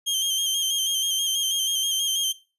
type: tone with vibrato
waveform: sawtooth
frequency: 3179 Hz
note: G7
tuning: 24 cents sharp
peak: -19 dBFS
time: 0.06-2.33 s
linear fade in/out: 20 ms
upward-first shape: square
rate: 6.2 Hz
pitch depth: 32 cents each way
effects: noise-tail reverb RT60 0.3 s tail -18 dB re dry + resampled to 32000 Hz